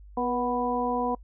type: harmonic tone with a mistuned harmonic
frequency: 246.9 Hz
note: B3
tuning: in tune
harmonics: 1 / 2 / 3 / 4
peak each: -30 / -30 / -30 / -30 dBFS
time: 0.17-1.15 s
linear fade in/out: 5 ms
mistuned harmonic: 2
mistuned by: -31 cents
effects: noise-tail reverb RT60 0.1 s tail -25 dB re dry + added 50 Hz sine -45 dBFS peak until 1.23 s